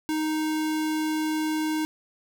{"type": "tone", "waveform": "square", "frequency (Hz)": 311.1, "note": "D#4", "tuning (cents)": 0, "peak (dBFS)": -25, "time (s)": [0.09, 1.85], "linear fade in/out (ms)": 0, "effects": []}